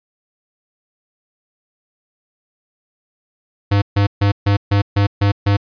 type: tone bursts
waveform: square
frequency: 100.7 Hz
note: G2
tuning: 47 cents sharp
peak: -12 dBFS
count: 8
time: 3.71-5.57 s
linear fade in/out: 10 ms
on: 110 ms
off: 140 ms
effects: resampled to 11025 Hz

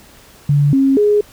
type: tone with pitch steps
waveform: sine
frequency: 144 / 270.7 / 415.9 Hz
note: D3 / C#4 / G#4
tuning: -34 / -41 / +2 cents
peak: -9 dBFS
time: 0.49-1.21 s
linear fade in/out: 5 ms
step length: 240 ms
effects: pink hiss -44 dBFS RMS until 1.32 s

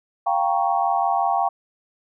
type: chord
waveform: sine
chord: G half-diminished seventh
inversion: third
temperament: equal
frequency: 698.5 / 784 / 932.3 / 1108.7 Hz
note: F5 / G5 / Bb5 / Db6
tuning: 0 / 0 / 0 / 0 cents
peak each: -23 / -21 / -26 / -26 dBFS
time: 0.26-1.49 s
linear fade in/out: 10 ms
effects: none

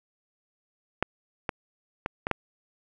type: clicks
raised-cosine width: 0.5 ms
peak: -8 / -12 / -13 / -13 / -8 dBFS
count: 5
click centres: 1.026 / 1.492 / 2.061 / 2.269 / 2.313 s
effects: none

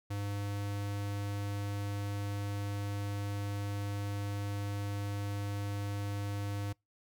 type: tone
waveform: square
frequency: 101.3 Hz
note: G#2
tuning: 43 cents flat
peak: -35 dBFS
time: 0.1-6.73 s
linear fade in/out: 10 ms
effects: noise-tail reverb RT60 0.2 s tail -26 dB re dry

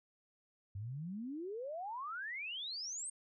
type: exponential sweep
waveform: sine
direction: up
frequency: 93.7 to 8770 Hz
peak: -40 dBFS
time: 0.75-3.1 s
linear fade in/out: 5 ms
effects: none

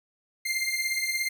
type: beating tone pair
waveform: sawtooth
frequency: 2093 / 2110 Hz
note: C7 / C7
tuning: 0 / +14 cents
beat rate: 17 Hz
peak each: -26 dBFS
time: 0.45-1.29 s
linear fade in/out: 10 ms
effects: none

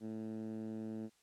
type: tone with band-pass filter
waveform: 10% pulse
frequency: 110 Hz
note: A2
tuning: in tune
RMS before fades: -43 dBFS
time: 0-1.1 s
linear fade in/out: 50 ms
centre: 240 Hz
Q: 2.2
effects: white hiss -72 dBFS RMS until 1.22 s + low-pass 9000 Hz 12 dB/octave

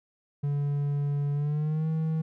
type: tone with pitch glide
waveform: triangle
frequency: 143.5 to 159.22 Hz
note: D3 to D#3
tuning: -40 to +40 cents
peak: -23 dBFS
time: 0.43-2.22 s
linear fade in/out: 10 ms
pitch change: +180 cents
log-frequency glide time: 1.33-1.88 s
effects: none

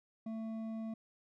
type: tone with hard clipping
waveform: sine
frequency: 222.6 Hz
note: A3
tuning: 20 cents sharp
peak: -40 dBFS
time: 0.26-0.94 s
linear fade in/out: 5 ms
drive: 7 dB
effects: none

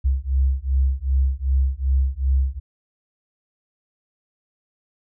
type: beating tone pair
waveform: sine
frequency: 65.41 / 68.01 Hz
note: C2 / C#2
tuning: 0 / -32 cents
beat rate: 2.6 Hz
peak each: -20 dBFS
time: 0.04-2.6 s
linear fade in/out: 20 ms
effects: none

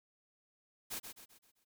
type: noise with echo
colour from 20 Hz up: white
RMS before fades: -41 dBFS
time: 0.9-1 s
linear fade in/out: 20 ms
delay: 130 ms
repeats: 5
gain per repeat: -7 dB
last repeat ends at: 1.65 s
effects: none

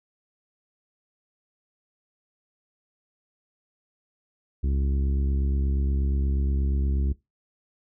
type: harmonic tone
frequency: 68.4 Hz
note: C#2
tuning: 23 cents flat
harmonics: 1 / 2 / 3 / 4 / 5 / 6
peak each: -22 / -34 / -36 / -40 / -41 / -48 dBFS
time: 4.63-7.13 s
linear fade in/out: 10 ms
effects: noise-tail reverb RT60 0.2 s tail -20 dB re dry

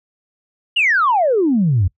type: exponential sweep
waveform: sine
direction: down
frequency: 2960 to 83.5 Hz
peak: -11 dBFS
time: 0.76-1.88 s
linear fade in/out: 10 ms
effects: noise-tail reverb RT60 0.1 s tail -22 dB re dry + tanh soft clip ceiling -7 dBFS

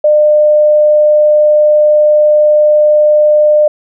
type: tone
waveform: sine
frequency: 602 Hz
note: D5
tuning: 43 cents sharp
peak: -4 dBFS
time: 0.04-3.68 s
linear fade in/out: 5 ms
effects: none

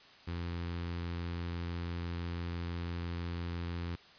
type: tone with notch filter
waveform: sawtooth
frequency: 86 Hz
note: F2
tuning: 26 cents flat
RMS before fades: -38 dBFS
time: 0.27-3.96 s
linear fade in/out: 10 ms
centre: 640 Hz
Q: 1.5
effects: white hiss -57 dBFS RMS until 4.18 s + resampled to 11025 Hz

